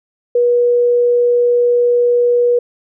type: tone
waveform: sine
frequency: 483.4 Hz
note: B4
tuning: 37 cents flat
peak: -9 dBFS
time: 0.35-2.59 s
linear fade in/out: 5 ms
effects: none